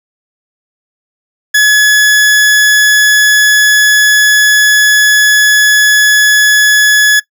40% pulse tone, 1700 Hz, G#6, 40 cents sharp, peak -3 dBFS, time 1.54-7.2 s, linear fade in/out 10 ms, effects noise-tail reverb RT60 0.1 s tail -21 dB re dry

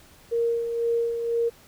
sine tone with tremolo, 466.2 Hz, A#4, in tune, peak -20 dBFS, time 0.31-1.5 s, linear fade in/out 20 ms, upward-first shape sine, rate 2 Hz, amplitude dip 50%, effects pink hiss -53 dBFS RMS until 1.67 s

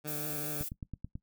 15% pulse tone with vibrato, 149.2 Hz, D3, 28 cents sharp, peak -32 dBFS, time 0.04-0.64 s, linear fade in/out 20 ms, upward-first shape sine, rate 5.1 Hz, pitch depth 29 cents each way
violet noise, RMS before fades -38 dBFS, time 0.07-0.69 s, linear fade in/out 10 ms
click train, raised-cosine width 5 ms, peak -27 dBFS, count 6, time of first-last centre 0.61-1.155 s, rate 9.18 Hz
effects noise-tail reverb RT60 0.1 s tail -19 dB re dry

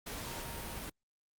sine tone in noise, 930 Hz, A#5, 4 cents flat, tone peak -50 dBFS, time 0.26-0.8 s, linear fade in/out 10 ms, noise pink, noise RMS -42 dBFS, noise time 0.06-0.9 s, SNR -11 dB, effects Opus 48 kbps

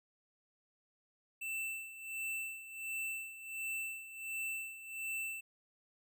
square tone with tremolo, 2666 Hz, E7, 19 cents sharp, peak -37 dBFS, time 1.41-5.41 s, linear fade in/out 10 ms, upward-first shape sine, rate 1.4 Hz, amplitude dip 75%, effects none

